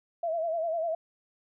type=tone with vibrato; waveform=sine; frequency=659.3 Hz; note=E5; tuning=in tune; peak=-27 dBFS; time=0.23-0.95 s; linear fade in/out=5 ms; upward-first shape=sine; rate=10 Hz; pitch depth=77 cents each way; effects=none